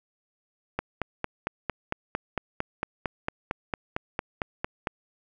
click train, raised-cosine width 0.5 ms, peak -12 dBFS, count 19, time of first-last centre 0.79-4.872 s, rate 4.41 Hz, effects none

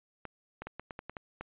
clicks, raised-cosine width 0.5 ms, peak -25 dBFS, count 9, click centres 0.253 / 0.62 / 0.67 / 0.796 / 0.908 / 0.991 / 1.096 / 1.168 / 1.41 s, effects resampled to 8000 Hz

